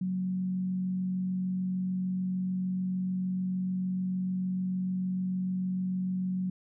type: tone with frequency modulation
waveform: sine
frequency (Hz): 185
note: F#3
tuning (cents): 0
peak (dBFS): -28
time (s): 0.01-6.5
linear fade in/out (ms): 5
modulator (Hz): 46.7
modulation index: 0.22
effects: none